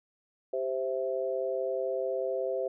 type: chord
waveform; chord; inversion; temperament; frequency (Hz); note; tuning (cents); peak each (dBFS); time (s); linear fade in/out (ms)
sine; C major; second; equal; 392 / 523.3 / 659.3; G4 / C5 / E5; 0 / 0 / 0; -34 / -31 / -35; 0.53-2.68; 5
effects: none